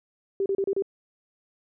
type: tone bursts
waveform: sine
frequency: 392 Hz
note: G4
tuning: in tune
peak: -22 dBFS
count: 5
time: 0.4-0.823 s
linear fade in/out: 2 ms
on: 59 ms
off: 32 ms
effects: none